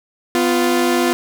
sawtooth tone pair together, 250.4 / 349.2 Hz, B3 / F4, +24 / 0 cents, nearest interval tritone, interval 576 cents, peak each -14 / -12 dBFS, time 0.35-1.13 s, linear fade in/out 0 ms, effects none

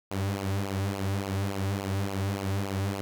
sawtooth tone with flanger, 98 Hz, G2, in tune, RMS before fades -30 dBFS, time 0.11-3.01 s, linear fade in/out 0 ms, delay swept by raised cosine 0.53 to 4.53 ms, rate 3.5 Hz, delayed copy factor -0.75, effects none

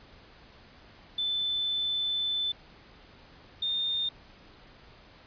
sine tone pair in turn, 3520 / 3636 Hz, A7 / A#7, 0 / -44 cents, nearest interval minor second, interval 56 cents, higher second, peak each -27 dBFS, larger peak neither, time 1.18-2.52 / 3.62-4.09 s, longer first, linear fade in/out 5 ms, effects pink hiss -54 dBFS RMS until 5.26 s + resampled to 11025 Hz

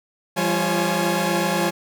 sawtooth tone cluster, 170.8 / 199.1 / 345.1 / 545 / 843 Hz, F3 / G3 / F4 / C#5 / G#5, -38 / +27 / -21 / -29 / +26 cents, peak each -22 dBFS, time 0.36-1.71 s, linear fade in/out 20 ms, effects none

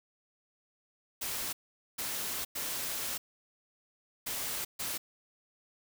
white noise bursts at uneven times, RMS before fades -36 dBFS, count 5, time 1.21-1.53 / 1.98-2.45 / 2.55-3.18 / 4.26-4.65 / 4.79-4.98 s, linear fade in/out 10 ms, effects none

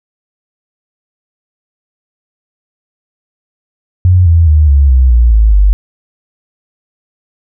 sine tone with pitch steps, 90.8 / 83.26 / 76.35 / 70.02 / 64.21 / 58.88 / 53.99 / 49.51 Hz, F#2 / E2 / D#2 / C#2 / C2 / A#1 / A1 / G1, -32 / +18 / -32 / +18 / -32 / +18 / -32 / +18 cents, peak -3 dBFS, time 4.05-5.73 s, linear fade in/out 0 ms, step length 210 ms, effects none

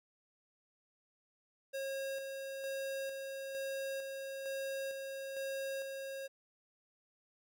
square tone with tremolo, 542 Hz, C#5, 39 cents flat, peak -38 dBFS, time 1.73-6.28 s, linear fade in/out 20 ms, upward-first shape square, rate 1.1 Hz, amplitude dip 35%, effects none

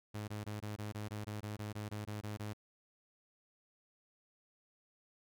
sawtooth tone bursts, 105.3 Hz, G#2, 24 cents sharp, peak -36 dBFS, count 15, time 0.14-2.534 s, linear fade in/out 10 ms, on 140 ms, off 21 ms, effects none

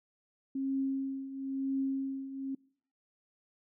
sine tone with tremolo, 269.7 Hz, C#4, 47 cents flat, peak -28 dBFS, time 0.55-2.55 s, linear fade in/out 5 ms, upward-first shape triangle, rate 1 Hz, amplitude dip 75%, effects noise-tail reverb RT60 0.6 s tail -25 dB re dry

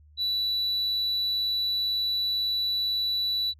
sine tone, 3951 Hz, B7, in tune, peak -22 dBFS, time 0.17-3.54 s, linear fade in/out 50 ms, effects tanh soft clip ceiling -23 dBFS + added 75 Hz sine -52 dBFS peak until 3.59 s

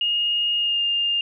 sine tone with pitch glide, 2853 to 2812 Hz, F7 to F7, +36 to +11 cents, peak -19 dBFS, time 0.01-1.21 s, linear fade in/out 2 ms, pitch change -25 cents, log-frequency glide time 0.58-0.82 s, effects none

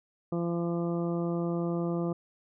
harmonic tone, 170.9 Hz, F3, 37 cents flat, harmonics 1 / 2 / 3 / 4 / 5 / 6 / 7, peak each -30 / -32 / -37 / -41 / -49 / -48 / -45 dBFS, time 0.32-2.13 s, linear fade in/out 5 ms, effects none

